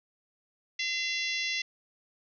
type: harmonic tone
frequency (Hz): 683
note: F5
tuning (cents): -39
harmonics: 3 / 4 / 5 / 6 / 7 / 8 / 9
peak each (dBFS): -33 / -35 / -37 / -39 / -40 / -41 / -42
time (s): 0.79-1.62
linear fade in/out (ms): 5
effects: none